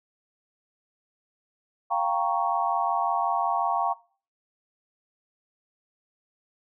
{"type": "chord", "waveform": "sine", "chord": "G half-diminished seventh", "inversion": "third", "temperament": "equal", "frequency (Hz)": [698.5, 784, 932.3, 1108.7], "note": ["F5", "G5", "Bb5", "Db6"], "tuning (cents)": [0, 0, 0, 0], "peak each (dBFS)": -28, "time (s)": [1.9, 3.94], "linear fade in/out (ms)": 20, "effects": ["noise-tail reverb RT60 0.4 s tail -20 dB re dry"]}